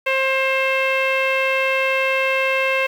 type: tone with low-pass filter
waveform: sawtooth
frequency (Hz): 531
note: C5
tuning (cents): +25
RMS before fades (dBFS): -19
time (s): 0.06-2.87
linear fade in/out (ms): 10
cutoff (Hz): 2500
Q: 5.7
effects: 7-bit